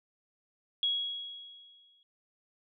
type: tone with exponential decay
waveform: sine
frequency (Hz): 3322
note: G#7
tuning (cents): 0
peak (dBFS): -25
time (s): 0.83-2.03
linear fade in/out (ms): 1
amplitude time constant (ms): 260
effects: none